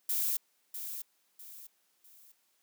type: noise with echo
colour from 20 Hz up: violet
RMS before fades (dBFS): -31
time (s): 0.09-0.37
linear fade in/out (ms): 5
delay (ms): 650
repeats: 3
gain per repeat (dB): -9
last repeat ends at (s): 2.32
effects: white hiss -73 dBFS RMS until 2.62 s + high-pass 200 Hz 12 dB/octave